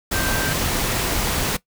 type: tone in noise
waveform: sine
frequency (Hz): 1568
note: G6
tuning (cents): 0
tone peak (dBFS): -26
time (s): 0.13-0.53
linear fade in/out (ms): 10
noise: pink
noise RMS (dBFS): -22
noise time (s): 0.11-1.57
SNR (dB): -7
effects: noise-tail reverb RT60 0.1 s tail -18 dB re dry